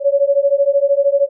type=beating tone pair; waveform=sine; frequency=554.4 / 567.4 Hz; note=C#5 / C#5; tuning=0 / +40 cents; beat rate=13 Hz; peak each=-14 dBFS; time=0-1.29 s; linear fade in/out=50 ms; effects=none